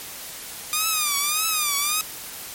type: tone with vibrato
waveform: 5% pulse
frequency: 1213 Hz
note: D#6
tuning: 44 cents flat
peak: -9 dBFS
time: 0.73-2.01 s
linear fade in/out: 0 ms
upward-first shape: triangle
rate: 1.7 Hz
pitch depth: 140 cents each way
effects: white hiss -36 dBFS RMS until 2.54 s + MP3 64 kbps